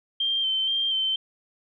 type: tone with vibrato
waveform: sine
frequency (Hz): 3136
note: G7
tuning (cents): 0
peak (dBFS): -22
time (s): 0.2-1.16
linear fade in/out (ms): 5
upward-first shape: square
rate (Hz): 2.1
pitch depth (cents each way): 23
effects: none